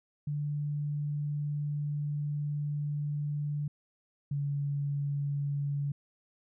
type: tone pair in turn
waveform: sine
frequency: 146.83 / 142.57 Hz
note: D3 / C#3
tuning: 0 / +49 cents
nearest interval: minor second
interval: 51 cents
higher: first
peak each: -30 / -29 dBFS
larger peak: second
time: 0.27-3.68 / 4.31-5.92 s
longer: first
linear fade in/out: 5 ms
effects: none